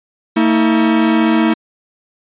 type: tone pair together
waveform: 45% pulse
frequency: 226 / 320.5 Hz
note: A3 / E4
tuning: +47 / -49 cents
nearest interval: tritone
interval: 604 cents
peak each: -13 dBFS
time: 0.36-1.54 s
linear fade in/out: 10 ms
effects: resampled to 8000 Hz